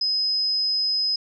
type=tone; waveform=sine; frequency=5060 Hz; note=D#8; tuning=28 cents sharp; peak=-20 dBFS; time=0.01-1.16 s; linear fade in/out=5 ms; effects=none